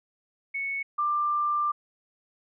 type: tone pair in turn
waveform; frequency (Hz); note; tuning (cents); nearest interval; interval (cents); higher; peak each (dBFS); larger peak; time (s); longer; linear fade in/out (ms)
sine; 2212 / 1186.8; C#7 / D6; -4 / +18; major seventh; 1078; first; -28 / -23; second; 0.54-0.83 / 0.98-1.72; second; 10
effects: none